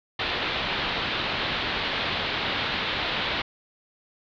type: low-pass noise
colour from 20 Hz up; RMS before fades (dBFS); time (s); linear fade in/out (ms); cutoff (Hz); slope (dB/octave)
white; -28; 0.19-3.42; 5; 4000; 48
effects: none